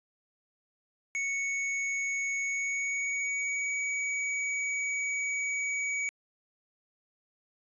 square tone with pitch glide, 2217 to 2265 Hz, C#7 to C#7, 0 to +37 cents, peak -30 dBFS, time 1.15-6.09 s, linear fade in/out 0 ms, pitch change +37 cents, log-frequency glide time 2.44-3.75 s, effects resampled to 22050 Hz

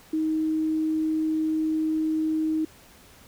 sine tone, 314.5 Hz, D#4, 19 cents sharp, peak -22 dBFS, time 0.13-2.65 s, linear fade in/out 5 ms, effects pink hiss -52 dBFS RMS until 3.27 s

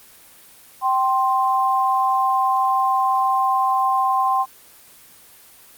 sine tone pair together, 776 / 1049.7 Hz, G5 / C6, -18 / +5 cents, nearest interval perfect fourth, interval 523 cents, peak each -19 / -18 dBFS, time 0.81-4.46 s, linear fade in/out 50 ms, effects white hiss -47 dBFS RMS until 5.77 s + Opus 24 kbps

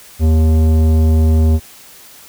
sine tone with tanh clipping, 79.2 Hz, D#2, 31 cents sharp, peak -10 dBFS, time 0.19-1.6 s, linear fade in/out 50 ms, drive 14 dB, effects white hiss -40 dBFS RMS until 2.28 s

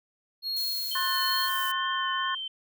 triangle tone with tremolo, 4293 Hz, C8, 44 cents sharp, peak -26 dBFS, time 0.42-1.5 s, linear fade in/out 50 ms, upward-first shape triangle, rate 1.4 Hz, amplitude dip 55%
violet noise, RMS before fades -36 dBFS, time 0.56-1.72 s, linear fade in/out 10 ms
sine tone with vibrato, 3105 Hz, G7, 17 cents flat, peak -32 dBFS, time 0.91-2.48 s, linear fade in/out 5 ms, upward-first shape triangle, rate 2.3 Hz, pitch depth 26 cents each way
sine chord, F# diminished, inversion second, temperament just, 1065.6 / 1480 / 1776 Hz, C6 / F#6 / A6, +31 / 0 / +16 cents, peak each -29 / -35 / -33 dBFS, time 0.95-2.35 s, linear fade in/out 5 ms
effects none

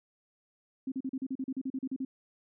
sine tone bursts, 263.8 Hz, C4, 14 cents sharp, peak -31 dBFS, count 14, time 0.87-2.05 s, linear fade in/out 5 ms, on 49 ms, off 38 ms, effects none

